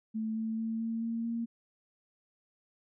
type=tone with pitch steps; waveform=sine; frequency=220 / 222.3 / 224.6 / 227 / 229.3 / 231.7 Hz; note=A3 / A3 / A3 / A#3 / A#3 / A#3; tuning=0 / +18 / +36 / -46 / -28 / -10 cents; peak=-31 dBFS; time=0.14-1.46 s; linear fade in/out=20 ms; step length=220 ms; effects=none